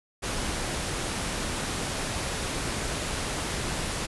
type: low-pass noise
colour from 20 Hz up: pink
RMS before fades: -31 dBFS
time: 0.22-4.07 s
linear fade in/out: 20 ms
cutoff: 11000 Hz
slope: 96 dB/octave
effects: none